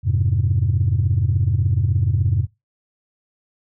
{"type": "chord", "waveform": "sine", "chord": "F minor", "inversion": "none", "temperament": "equal", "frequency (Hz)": [87.31, 103.83, 130.81], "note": ["F2", "Ab2", "C3"], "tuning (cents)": [0, 0, 0], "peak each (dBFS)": [-19, -18, -20], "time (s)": [0.03, 2.47], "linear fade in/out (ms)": 50, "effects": ["noise-tail reverb RT60 0.2 s tail -21 dB re dry", "tanh soft clip ceiling -9 dBFS"]}